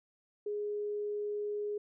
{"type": "tone", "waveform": "sine", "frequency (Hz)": 415.3, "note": "G#4", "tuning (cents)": 0, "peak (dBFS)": -33, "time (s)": [0.46, 1.78], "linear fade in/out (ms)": 5, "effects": []}